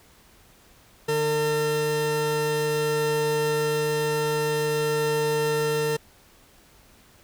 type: tone pair together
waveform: 40% pulse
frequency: 151 / 453.5 Hz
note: D3 / A#4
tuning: +48 / -48 cents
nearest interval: octave + perfect fifth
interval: 1904 cents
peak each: -29 / -22 dBFS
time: 1.08-5.97 s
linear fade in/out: 10 ms
effects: pink hiss -55 dBFS RMS until 7.23 s